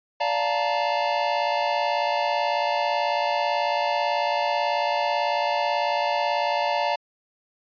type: chord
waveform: square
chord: Bb major seventh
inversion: first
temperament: just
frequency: 582.7 / 699.2 / 874.1 / 932.3 Hz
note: D5 / F5 / A5 / Bb5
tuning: -14 / +2 / -12 / 0 cents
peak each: -28 dBFS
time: 0.2-6.96 s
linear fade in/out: 10 ms
effects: resampled to 11025 Hz